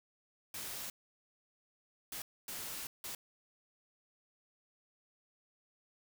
white noise bursts at uneven times, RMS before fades -43 dBFS, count 4, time 0.54-0.9 / 2.12-2.22 / 2.48-2.87 / 3.04-3.15 s, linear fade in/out 2 ms, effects none

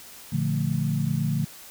sine chord, Bb major seventh, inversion none, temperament equal, 116.54 / 146.83 / 174.61 / 220 Hz, Bb2 / D3 / F3 / A3, 0 / 0 / 0 / 0 cents, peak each -30 / -25 / -29 / -30 dBFS, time 0.32-1.45 s, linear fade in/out 10 ms, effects white hiss -45 dBFS RMS until 1.7 s

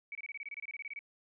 sine tone bursts, 2270 Hz, C#7, 41 cents sharp, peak -39 dBFS, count 16, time 0.12-0.991 s, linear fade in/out 2 ms, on 31 ms, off 25 ms, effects none

